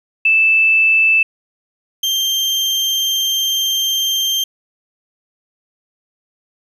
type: tone pair in turn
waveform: sine / 35% pulse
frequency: 2637 / 3161 Hz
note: E7 / G7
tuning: 0 / +14 cents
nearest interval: minor third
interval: 314 cents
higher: second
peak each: -9 / -13 dBFS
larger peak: first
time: 0.25-1.23 / 2.03-4.44 s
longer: second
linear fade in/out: 5 ms
effects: resampled to 32000 Hz + 8-bit